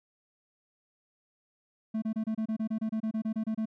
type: tone bursts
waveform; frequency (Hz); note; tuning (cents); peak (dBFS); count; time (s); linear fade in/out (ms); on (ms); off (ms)
triangle; 220; A3; 0; -26; 16; 1.94-3.657; 10; 82; 27
effects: none